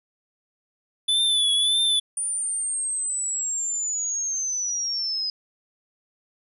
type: tone with vibrato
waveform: square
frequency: 3477 Hz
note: A7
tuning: 21 cents flat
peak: -19 dBFS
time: 1.08-2 s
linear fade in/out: 10 ms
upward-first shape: triangle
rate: 1.7 Hz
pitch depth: 62 cents each way
type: linear sweep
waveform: sine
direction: down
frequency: 9370 to 5000 Hz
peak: -24 dBFS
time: 2.17-5.3 s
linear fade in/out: 2 ms
effects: resampled to 32000 Hz